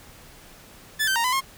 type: tone with pitch steps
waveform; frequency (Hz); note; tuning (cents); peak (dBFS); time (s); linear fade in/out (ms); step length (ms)
sawtooth; 1739 / 1551 / 929 / 1007 / 1073; A6 / G6 / A#5 / B5 / C6; -21 / -19 / -6 / +33 / +43; -17; 0.99-1.41; 20; 84
effects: pink hiss -48 dBFS RMS until 1.57 s